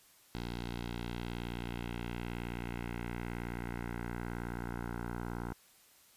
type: tone with low-pass filter sweep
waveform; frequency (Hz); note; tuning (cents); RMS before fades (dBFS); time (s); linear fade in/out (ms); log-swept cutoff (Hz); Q
10% pulse; 59; A#1; +22; -40; 0.35-5.53; 0; 4300 to 1300; 2
effects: white hiss -63 dBFS RMS until 6.16 s + resampled to 32000 Hz